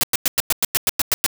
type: noise bursts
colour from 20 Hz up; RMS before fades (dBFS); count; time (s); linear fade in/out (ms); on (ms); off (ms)
white; -17; 11; 0.01-1.263; 0; 23; 100
effects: none